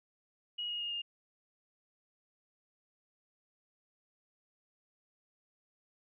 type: tone with pitch steps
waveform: sine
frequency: 2898 / 2873 / 2848 / 2824 Hz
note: F#7 / F7 / F7 / F7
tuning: -37 / +48 / +33 / +19 cents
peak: -35 dBFS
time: 0.58-1.02 s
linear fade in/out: 10 ms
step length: 110 ms
effects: none